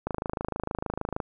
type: click train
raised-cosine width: 1 ms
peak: -15 dBFS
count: 31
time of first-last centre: 0.07-1.202 s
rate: 26.5 Hz
effects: none